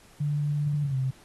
sine tone with pitch glide, 146.83 to 131.57 Hz, D3 to C3, 0 to +10 cents, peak -24 dBFS, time 0.2-1.11 s, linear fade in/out 10 ms, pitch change -190 cents, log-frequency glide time 0.82-0.96 s, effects pink hiss -56 dBFS RMS until 1.24 s + AAC 32 kbps

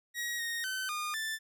sawtooth tone with pitch steps, 1899 / 1861 / 1528 / 1218 / 1765 Hz, A#6 / A#6 / G6 / D#6 / A6, +32 / -3 / -45 / -37 / +5 cents, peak -30 dBFS, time 0.14-1.39 s, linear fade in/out 50 ms, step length 250 ms, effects none

